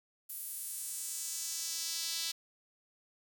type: tone with high-pass filter sweep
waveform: sawtooth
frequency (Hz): 329.6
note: E4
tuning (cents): 0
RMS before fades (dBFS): -39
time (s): 0.29-2.32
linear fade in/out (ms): 10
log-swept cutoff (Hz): 12000 to 4100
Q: 1.8
effects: none